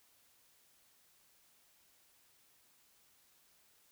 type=silence; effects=white hiss -69 dBFS RMS until 3.91 s